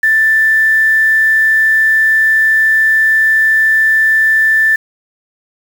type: tone with quantisation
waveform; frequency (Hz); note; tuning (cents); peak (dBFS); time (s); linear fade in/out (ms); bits
sine; 1767; A6; +7; -7; 0.03-4.76; 5; 5
effects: none